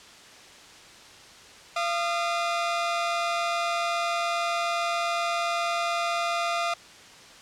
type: tone pair together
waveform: sawtooth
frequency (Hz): 686 / 1222.3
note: F5 / D#6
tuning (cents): -31 / -31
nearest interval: minor seventh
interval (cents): 1000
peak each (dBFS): -23 / -25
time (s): 1.76-6.74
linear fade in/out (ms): 5
effects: white hiss -48 dBFS RMS until 7.41 s + low-pass 6000 Hz 12 dB/octave